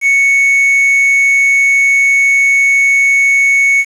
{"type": "tone with quantisation", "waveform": "triangle", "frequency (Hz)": 2217, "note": "C#7", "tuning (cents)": 0, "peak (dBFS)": -5, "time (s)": [0.01, 3.85], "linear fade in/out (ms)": 50, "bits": 5, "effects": ["low-pass 10000 Hz 12 dB/octave"]}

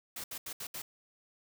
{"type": "noise bursts at uneven times", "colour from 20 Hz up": "white", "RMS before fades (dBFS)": -41, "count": 5, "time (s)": [[0.16, 0.24], [0.31, 0.38], [0.46, 0.53], [0.6, 0.67], [0.74, 0.82]], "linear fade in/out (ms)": 5, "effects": []}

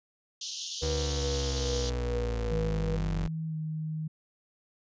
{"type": "band-pass noise", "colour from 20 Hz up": "white", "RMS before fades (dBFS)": -38, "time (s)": [0.41, 1.9], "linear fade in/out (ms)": 5, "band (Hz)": [2900, 6700], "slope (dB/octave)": 96}
{"type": "tone with tremolo", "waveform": "sine", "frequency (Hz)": 483.6, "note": "B4", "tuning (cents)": -36, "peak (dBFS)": -30, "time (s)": [0.81, 2.97], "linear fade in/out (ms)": 20, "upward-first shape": "triangle", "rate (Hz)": 2.4, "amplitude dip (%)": 65}
{"type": "linear sweep", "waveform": "35% pulse", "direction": "down", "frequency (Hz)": [76, 45.31], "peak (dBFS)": -28, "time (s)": [0.82, 3.28], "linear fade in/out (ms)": 10}
{"type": "tone with pitch glide", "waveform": "sine", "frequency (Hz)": [160, 156.53], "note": ["D#3", "D#3"], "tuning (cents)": [49, 11], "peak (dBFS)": -31, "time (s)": [2.51, 4.08], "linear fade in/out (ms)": 10, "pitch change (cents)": -38, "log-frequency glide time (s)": [3.47, 3.56]}
{"effects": ["resampled to 16000 Hz"]}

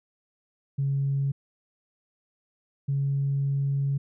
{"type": "tone pair in turn", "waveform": "sine", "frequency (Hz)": [138.4, 139.02], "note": ["C#3", "C#3"], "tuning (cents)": [-2, 5], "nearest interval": "unison", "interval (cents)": 7, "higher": "second", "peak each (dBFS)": -22, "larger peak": "neither", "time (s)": [[0.78, 1.32], [2.88, 3.98]], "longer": "second", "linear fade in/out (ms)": 10, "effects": ["tanh soft clip ceiling -18 dBFS"]}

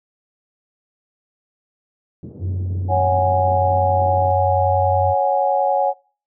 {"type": "band-pass noise", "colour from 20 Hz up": "pink", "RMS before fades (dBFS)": -36, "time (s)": [2.23, 4.31], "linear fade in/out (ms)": 0, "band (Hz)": [100, 400], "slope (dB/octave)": 24}
{"type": "tone", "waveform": "sine", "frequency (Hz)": 92.5, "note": "F#2", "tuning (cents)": 0, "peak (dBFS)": -20, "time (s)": [2.39, 5.15], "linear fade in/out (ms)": 50}
{"type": "chord", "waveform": "sine", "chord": "C# suspended fourth", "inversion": "none", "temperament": "equal", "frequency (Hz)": [554.4, 740, 830.6], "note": ["C#5", "F#5", "G#5"], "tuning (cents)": [0, 0, 0], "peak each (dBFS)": -19, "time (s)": [2.88, 5.94], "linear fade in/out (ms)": 50}
{"effects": ["noise-tail reverb RT60 0.4 s tail -23 dB re dry"]}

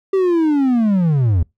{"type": "linear sweep", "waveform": "triangle", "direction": "down", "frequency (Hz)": [392, 76.7], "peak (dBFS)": -10, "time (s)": [0.13, 1.43], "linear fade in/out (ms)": 5, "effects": ["noise-tail reverb RT60 0.2 s tail -26 dB re dry"]}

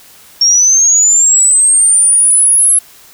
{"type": "linear sweep", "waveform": "sine", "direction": "up", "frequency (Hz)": [5500, 11000], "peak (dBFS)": -5, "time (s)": [0.41, 2.79], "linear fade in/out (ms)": 5, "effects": ["white hiss -40 dBFS RMS until 3.13 s"]}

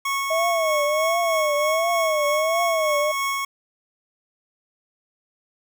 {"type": "tone with tremolo", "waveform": "25% pulse", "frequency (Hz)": 1101, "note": "C#6", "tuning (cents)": -12, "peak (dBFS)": -18, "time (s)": [0.05, 3.45], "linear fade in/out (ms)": 5, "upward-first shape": "sine", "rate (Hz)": 3.2, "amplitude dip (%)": 25}
{"type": "tone with vibrato", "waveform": "sine", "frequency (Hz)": 634, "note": "D#5", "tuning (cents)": 32, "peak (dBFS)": -20, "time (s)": [0.3, 3.12], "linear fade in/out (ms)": 10, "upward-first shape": "triangle", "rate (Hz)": 1.4, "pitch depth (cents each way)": 160}
{"effects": []}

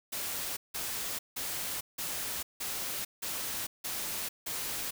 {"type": "noise bursts", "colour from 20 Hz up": "white", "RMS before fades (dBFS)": -36, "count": 8, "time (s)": [0.12, 4.91], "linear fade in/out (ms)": 10, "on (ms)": 450, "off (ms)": 170, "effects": []}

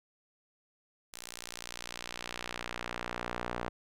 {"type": "tone with band-pass filter sweep", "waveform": "sawtooth", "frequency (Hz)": 59.8, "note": "A#1", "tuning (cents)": 45, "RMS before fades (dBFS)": -41, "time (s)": [1.13, 3.69], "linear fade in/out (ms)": 5, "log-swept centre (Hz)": [8300, 960], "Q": 0.72, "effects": []}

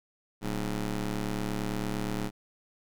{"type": "ring-modulated tone", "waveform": "20% pulse", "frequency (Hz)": 108.5, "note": "A2", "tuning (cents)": -24, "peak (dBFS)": -22, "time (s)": [0.41, 2.31], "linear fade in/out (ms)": 50, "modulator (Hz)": 88.7, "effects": []}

